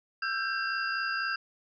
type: tone cluster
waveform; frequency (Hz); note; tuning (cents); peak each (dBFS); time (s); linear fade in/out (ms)
sine; 1330 / 1521 / 1585 / 2724 / 4848; E6 / F#6 / G6 / F7 / D#8; +15 / +47 / +19 / -44 / -46; -35 / -40 / -31 / -40 / -38; 0.22-1.36; 5
effects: none